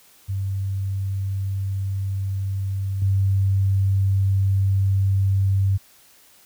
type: tone with level steps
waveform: sine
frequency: 97.3 Hz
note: G2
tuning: 12 cents flat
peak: -22 / -16 dBFS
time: 0.28-5.78 s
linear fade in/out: 20 ms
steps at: 3.02 s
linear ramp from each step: 2 ms
effects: white hiss -53 dBFS RMS until 6.45 s